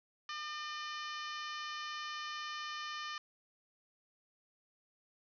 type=harmonic tone; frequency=603 Hz; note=D5; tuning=46 cents sharp; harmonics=2 / 3 / 4 / 5 / 6 / 7 / 8 / 9 / 10; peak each=-43 / -46 / -51 / -48 / -54 / -53 / -54 / -55 / -58 dBFS; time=0.29-3.18 s; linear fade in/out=2 ms; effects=none